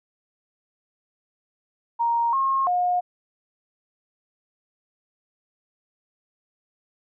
sine tone with pitch steps, 935 / 1077 / 717 Hz, A#5 / C6 / F5, +5 / +50 / +45 cents, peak -19 dBFS, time 1.99-3.01 s, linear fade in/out 20 ms, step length 340 ms, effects none

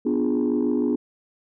sine chord, B diminished seventh, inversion none, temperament equal, 246.9 / 293.7 / 349.2 / 415.3 Hz, B3 / D4 / F4 / Ab4, 0 / 0 / 0 / 0 cents, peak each -22 / -23 / -26 / -26 dBFS, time 0.05-0.96 s, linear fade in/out 10 ms, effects tanh soft clip ceiling -14 dBFS

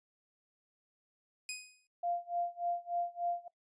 15% pulse tone with exponential decay, 2501 Hz, D#7, 8 cents sharp, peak -29 dBFS, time 1.49-1.87 s, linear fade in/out 1 ms, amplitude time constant 82 ms
sine tone with tremolo, 696 Hz, F5, 6 cents flat, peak -30 dBFS, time 2.03-3.48 s, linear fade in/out 5 ms, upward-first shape sine, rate 3.4 Hz, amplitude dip 95%
effects noise-tail reverb RT60 0.1 s tail -19 dB re dry + resampled to 22050 Hz

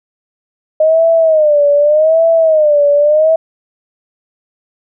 sine tone with vibrato, 617 Hz, D#5, 15 cents flat, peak -6 dBFS, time 0.8-3.36 s, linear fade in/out 5 ms, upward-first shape sine, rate 0.84 Hz, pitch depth 120 cents each way, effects none

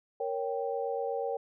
sine chord, G diminished, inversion first, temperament equal, 466.2 / 554.4 / 784 Hz, Bb4 / Db5 / G5, 0 / 0 / 0 cents, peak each -33 / -35 / -36 dBFS, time 0.2-1.37 s, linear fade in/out 5 ms, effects none

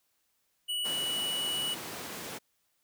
square tone, 2942 Hz, F#7, 11 cents flat, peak -31 dBFS, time 0.68-1.75 s, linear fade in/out 20 ms
pink high-pass noise, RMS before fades -41 dBFS, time 0.84-2.39 s, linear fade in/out 20 ms, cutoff 190 Hz, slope 12 dB/octave
effects white hiss -75 dBFS RMS until 2.83 s

